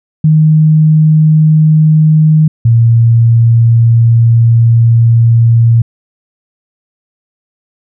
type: tone pair in turn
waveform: sine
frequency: 155.56 / 115.96 Hz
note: D#3 / A#2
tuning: 0 / -9 cents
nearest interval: perfect fourth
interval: 509 cents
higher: first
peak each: -3 dBFS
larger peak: neither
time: 0.24-2.48 / 2.65-5.82 s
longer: second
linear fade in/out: 5 ms
effects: none